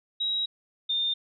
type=tone pair in turn; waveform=sine; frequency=3835 / 3620 Hz; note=A#7 / A7; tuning=+48 / +48 cents; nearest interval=minor second; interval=100 cents; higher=first; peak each=-25 / -24 dBFS; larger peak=second; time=0.2-0.46 / 0.89-1.14 s; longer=first; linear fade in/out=10 ms; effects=none